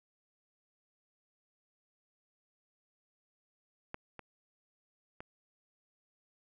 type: clicks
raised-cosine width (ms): 0.5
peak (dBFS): -24 / -30 / -29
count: 3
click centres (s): 3.944 / 4.193 / 5.205
effects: none